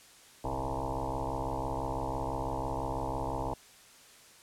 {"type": "tone with frequency modulation", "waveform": "sine", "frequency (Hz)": 470, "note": "A#4", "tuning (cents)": 14, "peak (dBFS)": -31, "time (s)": [0.44, 3.54], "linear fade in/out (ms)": 5, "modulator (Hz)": 66, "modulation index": 7.6, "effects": ["white hiss -56 dBFS RMS until 4.42 s", "low-pass 10000 Hz 12 dB/octave"]}